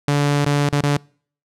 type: tone with dropouts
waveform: sawtooth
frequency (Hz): 144.3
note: D3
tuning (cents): -30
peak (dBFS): -11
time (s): 0.08-0.97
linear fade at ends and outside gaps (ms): 2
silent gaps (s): 0.446-0.463 / 0.689-0.727 / 0.81-0.835
effects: noise-tail reverb RT60 0.5 s tail -26 dB re dry + low-pass 9000 Hz 12 dB/octave